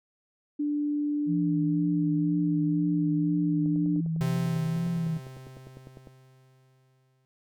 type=tone with pitch glide; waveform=sine; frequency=293.7 to 296.1 Hz; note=D4 to D4; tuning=0 to +14 cents; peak=-25 dBFS; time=0.59-4.01 s; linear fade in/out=10 ms; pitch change=+14 cents; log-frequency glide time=1.06-2.45 s
type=tone with vibrato; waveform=sine; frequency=166.6 Hz; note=E3; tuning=19 cents sharp; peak=-26 dBFS; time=1.26-5.2 s; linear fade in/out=50 ms; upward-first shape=triangle; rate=2 Hz; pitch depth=62 cents each way
type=click train; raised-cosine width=2 ms; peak=-32 dBFS; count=25; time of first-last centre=3.66-6.072 s; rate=9.95 Hz
type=tone with exponential decay; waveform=45% pulse; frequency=130.81 Hz; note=C3; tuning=in tune; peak=-27 dBFS; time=4.21-7.25 s; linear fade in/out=0 ms; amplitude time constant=660 ms
effects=none